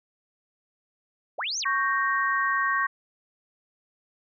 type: linear two-way sweep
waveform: sine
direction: up then down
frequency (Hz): 370 to 6645 to 1750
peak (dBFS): -27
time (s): 1.38-1.65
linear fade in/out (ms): 10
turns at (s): 1.59
type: chord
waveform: sine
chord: G diminished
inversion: second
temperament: equal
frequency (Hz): 1108.7 / 1568 / 1864.7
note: Db6 / G6 / Bb6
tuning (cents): 0 / 0 / 0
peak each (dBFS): -25 / -28 / -27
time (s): 1.65-2.87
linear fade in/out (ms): 10
effects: none